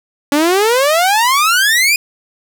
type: exponential sweep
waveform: sawtooth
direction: up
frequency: 280 to 2489 Hz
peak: -6 dBFS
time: 0.32-1.96 s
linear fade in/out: 2 ms
effects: none